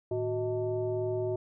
sine tone with frequency modulation, 370 Hz, F#4, in tune, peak -28 dBFS, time 0.11-1.36 s, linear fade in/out 5 ms, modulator 261 Hz, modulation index 0.93, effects none

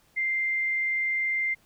sine tone, 2093 Hz, C7, in tune, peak -24 dBFS, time 0.16-1.55 s, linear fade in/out 20 ms, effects pink hiss -63 dBFS RMS until 1.65 s

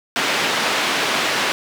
white band-pass noise, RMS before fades -20 dBFS, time 0.16-1.52 s, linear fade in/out 0 ms, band 220 to 3100 Hz, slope 12 dB/octave, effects none

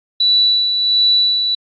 sine tone with tremolo, 3951 Hz, B7, in tune, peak -9 dBFS, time 0.2-1.55 s, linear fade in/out 5 ms, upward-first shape sine, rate 1.4 Hz, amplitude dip 45%, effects AAC 64 kbps

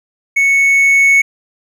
triangle tone with level ramp, 2212 Hz, C#7, 4 cents flat, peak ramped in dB -7 to -4 dBFS, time 0.36-1.22 s, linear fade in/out 10 ms, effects none

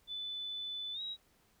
sine tone with pitch glide, 3497 to 3836 Hz, A7 to A#7, -11 to +49 cents, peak -38 dBFS, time 0.07-1.17 s, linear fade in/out 50 ms, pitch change +160 cents, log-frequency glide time 0.93-1.01 s, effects pink hiss -70 dBFS RMS until 1.6 s

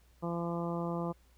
harmonic tone, 170.5 Hz, F3, 41 cents flat, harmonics 1 / 2 / 3 / 4 / 5 / 6 / 7, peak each -35 / -39 / -40 / -43 / -45 / -44 / -46 dBFS, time 0.22-1.13 s, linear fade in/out 20 ms, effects added 60 Hz sine -61 dBFS peak until 1.37 s + pink hiss -69 dBFS RMS until 1.37 s

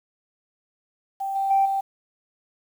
sine tone with level steps, 782 Hz, G5, 4 cents flat, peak -25 / -21 / -15 / -21 dBFS, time 1.2-1.81 s, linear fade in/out 10 ms, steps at 1.35 / 1.5 / 1.65 s, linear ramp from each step 10 ms, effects tanh soft clip ceiling -11 dBFS + 8-bit

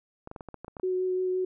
clicks, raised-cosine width 1 ms, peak -26 dBFS, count 10, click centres 0.274 / 0.314 / 0.362 / 0.408 / 0.487 / 0.543 / 0.646 / 0.681 / 0.768 / 0.798 s
sine tone with vibrato, 369.3 Hz, F#4, 3 cents flat, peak -25 dBFS, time 0.83-1.45 s, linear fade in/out 5 ms, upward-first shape sine, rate 5.8 Hz, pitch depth 10 cents each way
effects none

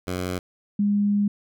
10% pulse / sine tone pair in turn, 91 / 204.3 Hz, F#2 / G#3, -28 / -28 cents, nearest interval octave + major second, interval 1400 cents, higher second, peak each -18 / -18 dBFS, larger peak neither, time 0.07-0.39 / 0.79-1.28 s, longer second, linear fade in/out 5 ms, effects none

